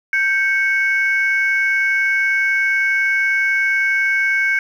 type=tone pair together; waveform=sine; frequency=1568 / 2215 Hz; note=G6 / C#7; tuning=0 / -2 cents; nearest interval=tritone; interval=598 cents; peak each=-16 dBFS; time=0.13-4.59 s; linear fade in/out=2 ms; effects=tanh soft clip ceiling -8 dBFS + 8-bit